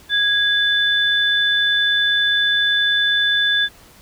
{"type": "tone pair together", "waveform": "sine", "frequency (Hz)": [1654, 3505], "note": ["G#6", "A7"], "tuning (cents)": [-8, -7], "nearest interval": "octave + minor second", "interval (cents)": 1301, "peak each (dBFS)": -17, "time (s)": [0.09, 3.69], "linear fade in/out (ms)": 50, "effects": ["pink hiss -47 dBFS RMS until 4.01 s"]}